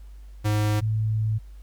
square / sine tone pair in turn, 105.6 / 109.01 Hz, G#2 / A2, +29 / -16 cents, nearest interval minor second, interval 55 cents, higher second, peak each -21 dBFS, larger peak neither, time 0.44-0.81 / 0.81-1.39 s, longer second, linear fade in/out 20 ms, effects added 50 Hz sine -40 dBFS peak until 1.62 s + pink hiss -63 dBFS RMS until 1.62 s

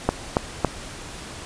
click train, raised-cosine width 1 ms, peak -3 dBFS, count 3, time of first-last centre 0.09-0.647 s, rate 3.59 Hz, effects pink hiss -37 dBFS RMS until 1.45 s + resampled to 22050 Hz

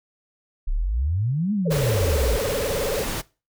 sine exponential two-way sweep, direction up then down, 30.08 to 216.9 to 51.1 Hz, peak -20 dBFS, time 0.67-2.37 s, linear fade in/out 10 ms, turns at 1.53 s
sine tone with vibrato, 493.9 Hz, B4, in tune, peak -23 dBFS, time 1.65-3.04 s, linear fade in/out 20 ms, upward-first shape sine, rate 19 Hz, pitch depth 280 cents each way
pink noise, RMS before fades -28 dBFS, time 1.7-3.22 s, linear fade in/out 20 ms
effects noise-tail reverb RT60 0.3 s tail -21 dB re dry

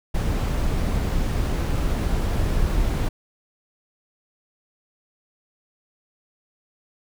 brown noise, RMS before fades -22 dBFS, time 0.14-3.09 s, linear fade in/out 10 ms, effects none

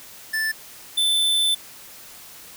square tone pair in turn, 1760 / 3527 Hz, A6 / A7, 0 / +3 cents, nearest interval octave, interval 1203 cents, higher second, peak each -22 / -18 dBFS, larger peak second, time 0.33-0.52 / 0.97-1.55 s, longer second, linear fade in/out 10 ms, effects white hiss -43 dBFS RMS until 2.56 s

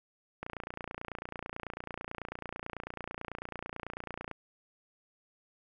click train, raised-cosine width 0.5 ms, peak -23 dBFS, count 114, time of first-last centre 0.43-4.313 s, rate 29.1 Hz, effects none

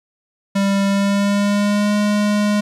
square tone with pitch glide, 197.7 to 207.5 Hz, G3 to G#3, +15 to -1 cents, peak -15 dBFS, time 0.55-2.61 s, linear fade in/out 10 ms, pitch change +84 cents, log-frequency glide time 0.87-1.94 s, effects low-pass 9000 Hz 12 dB/octave + 9-bit

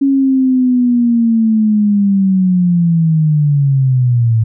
sine linear sweep, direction down, 277 to 110 Hz, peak -8 dBFS, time 0.01-4.44 s, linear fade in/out 10 ms, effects none

